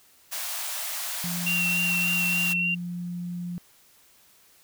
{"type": "high-pass noise", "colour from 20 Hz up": "white", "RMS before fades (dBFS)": -32, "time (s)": [0.31, 2.54], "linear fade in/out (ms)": 20, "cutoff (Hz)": 580, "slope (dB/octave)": 96}
{"type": "tone with pitch glide", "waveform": "sine", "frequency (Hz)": [174.61, 175.72], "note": ["F3", "F3"], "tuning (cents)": [0, 11], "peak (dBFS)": -30, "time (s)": [1.24, 3.58], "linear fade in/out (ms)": 0, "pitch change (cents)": 11, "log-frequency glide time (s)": [1.52, 3.27]}
{"type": "tone with vibrato", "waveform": "sine", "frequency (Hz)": 2743, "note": "F7", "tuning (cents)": -32, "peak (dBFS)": -23, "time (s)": [1.46, 2.75], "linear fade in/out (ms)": 10, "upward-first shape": "sine", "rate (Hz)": 3.4, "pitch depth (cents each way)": 20}
{"effects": ["white hiss -58 dBFS RMS until 4.63 s"]}